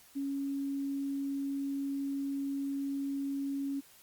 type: tone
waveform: sine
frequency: 277.2 Hz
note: C#4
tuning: in tune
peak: -32 dBFS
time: 0.15-3.81 s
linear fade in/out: 20 ms
effects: white hiss -59 dBFS RMS until 4.02 s + Opus 48 kbps